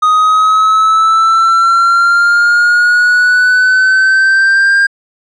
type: exponential sweep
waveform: triangle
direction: up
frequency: 1244.5 to 1606 Hz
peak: -4 dBFS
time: 0.02-4.87 s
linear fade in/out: 10 ms
effects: resampled to 22050 Hz